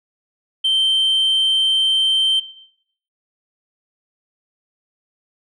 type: tone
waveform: sine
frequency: 3120 Hz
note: G7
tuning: 9 cents flat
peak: -12 dBFS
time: 0.64-2.4 s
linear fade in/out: 10 ms
effects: noise-tail reverb RT60 0.7 s tail -18 dB re dry + tanh soft clip ceiling -12 dBFS